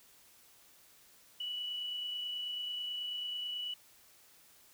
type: tone with amplitude modulation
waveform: sine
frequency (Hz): 2951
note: F#7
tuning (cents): -5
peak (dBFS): -35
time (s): 1.4-3.74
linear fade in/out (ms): 5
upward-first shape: sine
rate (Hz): 29.2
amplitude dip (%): 25
effects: white hiss -62 dBFS RMS until 4.73 s